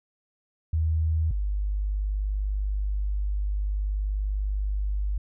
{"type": "tone pair in turn", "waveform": "sine", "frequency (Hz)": [79.7, 50.26], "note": ["D#2", "G1"], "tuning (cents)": [42, 44], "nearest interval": "minor sixth", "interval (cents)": 798, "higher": "first", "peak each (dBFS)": [-21, -24], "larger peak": "first", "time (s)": [[0.73, 1.31], [1.31, 5.18]], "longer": "second", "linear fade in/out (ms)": 5, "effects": []}